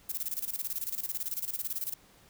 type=noise with tremolo; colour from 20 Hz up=violet; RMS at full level=-33 dBFS; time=0.09-1.94 s; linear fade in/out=5 ms; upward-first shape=square; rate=18 Hz; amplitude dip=80%; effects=pink hiss -60 dBFS RMS until 2.29 s